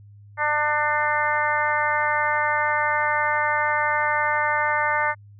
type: harmonic tone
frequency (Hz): 299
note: D4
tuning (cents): +31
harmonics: 2 / 3 / 4 / 5 / 6 / 7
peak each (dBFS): -29 / -24 / -27 / -27 / -26 / -28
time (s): 0.37-5.15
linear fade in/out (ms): 50
effects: added 102 Hz sine -44 dBFS peak until 5.39 s